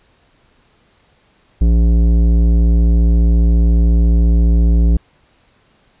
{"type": "tone with tanh clipping", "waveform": "triangle", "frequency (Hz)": 57.2, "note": "A#1", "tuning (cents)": -32, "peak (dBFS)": -10, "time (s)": [1.61, 4.97], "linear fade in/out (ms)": 5, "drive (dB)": 17, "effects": ["pink hiss -55 dBFS RMS until 6 s", "resampled to 8000 Hz"]}